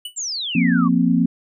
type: tone with exponential decay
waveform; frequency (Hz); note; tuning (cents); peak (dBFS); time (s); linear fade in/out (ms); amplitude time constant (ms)
square; 2960; F#7; 0; -25; 0.05-0.17; 5; 24
type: exponential sweep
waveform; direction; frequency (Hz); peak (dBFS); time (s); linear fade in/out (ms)
sine; down; 7660 to 1061; -23; 0.16-0.89; 20
type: chord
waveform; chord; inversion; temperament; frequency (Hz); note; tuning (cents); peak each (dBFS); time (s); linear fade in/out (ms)
sine; F suspended fourth; none; equal; 174.61 / 233.1 / 261.6; F3 / Bb3 / C4; 0 / 0 / 0; -18; 0.55-1.26; 5
effects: none